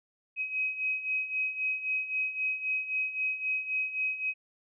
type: beating tone pair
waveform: sine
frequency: 2532 / 2535.8 Hz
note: D#7 / D#7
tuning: +30 / +32 cents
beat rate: 3.8 Hz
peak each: -35 / -30 dBFS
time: 0.36-4.34 s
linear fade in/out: 50 ms
effects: none